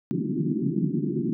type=band-pass noise; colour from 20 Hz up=pink; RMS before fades=-26 dBFS; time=0.11-1.33 s; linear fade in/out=0 ms; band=140 to 370 Hz; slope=96 dB/octave; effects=none